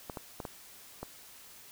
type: clicks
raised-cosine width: 1 ms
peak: -24 dBFS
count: 5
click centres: 0.098 / 0.172 / 0.402 / 0.452 / 1.03 s
effects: white hiss -53 dBFS RMS until 1.71 s